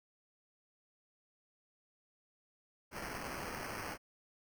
violet noise with sample-and-hold, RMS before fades -43 dBFS, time 2.91-3.98 s, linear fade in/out 50 ms, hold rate 3675 Hz, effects none

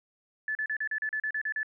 sine tone bursts, 1735 Hz, A6, 25 cents flat, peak -28 dBFS, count 11, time 0.48-1.631 s, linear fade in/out 2 ms, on 71 ms, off 37 ms, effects none

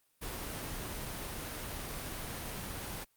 pink noise, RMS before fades -40 dBFS, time 0.21-3.05 s, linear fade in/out 20 ms, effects white hiss -73 dBFS RMS until 3.16 s + Opus 32 kbps

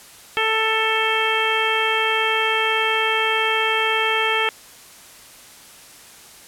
harmonic tone with a mistuned harmonic, 441.7 Hz, A4, 7 cents sharp, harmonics 1 / 2 / 3 / 4 / 5 / 6 / 7, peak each -25 / -25 / -25 / -25 / -25 / -25 / -25 dBFS, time 0.37-4.49 s, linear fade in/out 0 ms, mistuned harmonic 7, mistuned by +51 cents, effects white hiss -44 dBFS RMS until 6.47 s + low-pass 12000 Hz 12 dB/octave

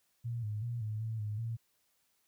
sine tone with pitch steps, 117.9 / 105.7 / 118.9 / 107.6 / 111.8 / 105.5 / 114.7 Hz, A#2 / G#2 / A#2 / A2 / A2 / G#2 / A#2, +20 / +31 / +35 / -38 / +28 / +28 / -28 cents, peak -34 dBFS, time 0.24-1.57 s, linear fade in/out 20 ms, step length 190 ms, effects white hiss -75 dBFS RMS until 2.27 s

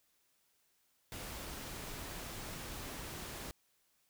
pink noise, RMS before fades -45 dBFS, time 1.12-3.51 s, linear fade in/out 0 ms, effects white hiss -75 dBFS RMS until 4.09 s

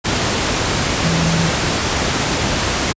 sine tone in noise, 164.81 Hz, E3, in tune, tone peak -15 dBFS, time 1.03-1.5 s, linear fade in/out 20 ms, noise pink, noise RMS -17 dBFS, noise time 0.04-2.93 s, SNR -1 dB, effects high-pass 60 Hz 12 dB/octave + resampled to 16000 Hz

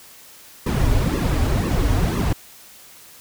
brown noise with flanger, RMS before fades -19 dBFS, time 0.66-2.33 s, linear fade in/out 5 ms, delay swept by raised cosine 1.3 to 5.9 ms, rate 2 Hz, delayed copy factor -0.9, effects white hiss -45 dBFS RMS until 3.2 s

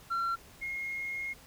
sine tone pair in turn, 1364 / 2148 Hz, F6 / C7, -41 / +45 cents, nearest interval minor sixth, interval 786 cents, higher second, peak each -26 / -33 dBFS, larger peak first, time 0.1-0.36 / 0.61-1.34 s, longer second, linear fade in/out 20 ms, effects tanh soft clip ceiling -28 dBFS + pink hiss -55 dBFS RMS until 1.46 s

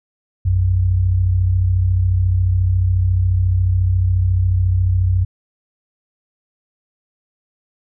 sine tone pair together, 58.15 / 92.3 Hz, A#1 / F#2, -4 / -4 cents, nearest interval minor sixth, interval 800 cents, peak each -20 / -13 dBFS, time 0.45-5.25 s, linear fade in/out 10 ms, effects none

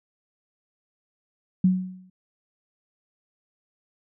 sine tone with exponential decay, 185 Hz, F#3, in tune, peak -13 dBFS, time 1.64-2.1 s, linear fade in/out 5 ms, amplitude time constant 100 ms, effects none

